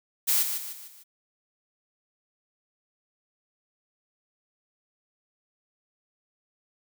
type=noise with echo; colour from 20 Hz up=blue; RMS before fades=-23 dBFS; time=0.27-0.44 s; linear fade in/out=20 ms; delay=150 ms; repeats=4; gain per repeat=-7 dB; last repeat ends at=1.04 s; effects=none